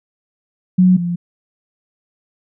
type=tone pair in turn; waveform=sine; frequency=183.2 / 173.89 Hz; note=F#3 / F3; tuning=-17 / -7 cents; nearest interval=minor second; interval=90 cents; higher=first; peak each=-7 / -17 dBFS; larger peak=first; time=0.78-0.97 / 0.97-1.16 s; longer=neither; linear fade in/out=10 ms; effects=none